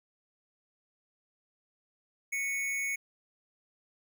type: tone with amplitude modulation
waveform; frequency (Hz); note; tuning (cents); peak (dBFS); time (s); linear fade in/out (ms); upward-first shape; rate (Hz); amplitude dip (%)
square; 2214; C#7; -3; -29; 2.32-2.96; 10; sine; 214; 50
effects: none